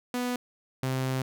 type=tone pair in turn; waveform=sawtooth; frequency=246.9 / 130.79 Hz; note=B3 / C3; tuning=0 / 0 cents; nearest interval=major seventh; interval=1100 cents; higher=first; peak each=-24 / -23 dBFS; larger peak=second; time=0.14-0.36 / 0.83-1.22 s; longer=second; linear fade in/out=2 ms; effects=none